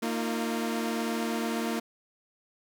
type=chord; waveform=sawtooth; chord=Bb suspended fourth; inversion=none; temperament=equal with one note detuned; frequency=229.9 / 311.1 / 349.2 Hz; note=Bb3 / Eb4 / F4; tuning=-24 / 0 / 0 cents; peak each=-26 / -32 / -32 dBFS; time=0.02-1.8 s; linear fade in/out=10 ms; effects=none